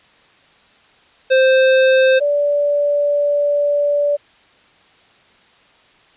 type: tone pair in turn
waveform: square / sine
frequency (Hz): 523.3 / 580.1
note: C5 / D5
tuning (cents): 0 / -21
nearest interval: major second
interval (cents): 179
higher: second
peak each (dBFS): -10 / -13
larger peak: first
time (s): 1.3-2.2 / 2.2-4.17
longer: second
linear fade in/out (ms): 20
effects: white hiss -51 dBFS RMS until 6.16 s + resampled to 8000 Hz